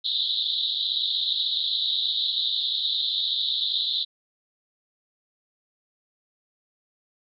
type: band-pass noise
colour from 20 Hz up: white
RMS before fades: -26 dBFS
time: 0.04-4.05 s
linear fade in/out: 20 ms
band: 3500 to 4000 Hz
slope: 96 dB/octave
effects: none